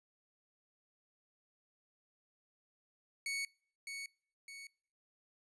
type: tone with echo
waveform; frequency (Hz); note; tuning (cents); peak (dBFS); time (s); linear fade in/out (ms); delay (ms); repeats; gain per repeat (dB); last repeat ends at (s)
sawtooth; 2223; C#7; +4; -33; 3.26-3.45; 2; 610; 2; -6; 4.67
effects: noise-tail reverb RT60 0.5 s tail -26 dB re dry + resampled to 24000 Hz